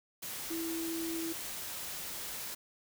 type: tone in noise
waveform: sine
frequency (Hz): 329.6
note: E4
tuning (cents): 0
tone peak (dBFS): -35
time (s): 0.5-1.33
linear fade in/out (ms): 10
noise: white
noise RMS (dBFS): -41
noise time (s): 0.22-2.55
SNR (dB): +3
effects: none